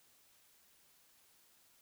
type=silence; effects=white hiss -68 dBFS RMS until 1.81 s